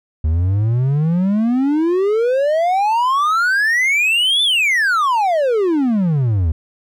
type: exponential two-way sweep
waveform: triangle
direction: up then down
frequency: 75.2 to 3560 to 75.2 Hz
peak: -11 dBFS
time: 0.24-6.52 s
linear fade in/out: 5 ms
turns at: 4.43 s
effects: none